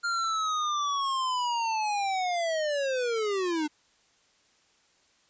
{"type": "linear sweep", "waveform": "square", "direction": "down", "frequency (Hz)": [1406, 293.7], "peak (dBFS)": -27, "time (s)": [0.03, 3.68], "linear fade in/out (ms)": 20, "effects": ["white hiss -65 dBFS RMS until 5.29 s", "resampled to 16000 Hz"]}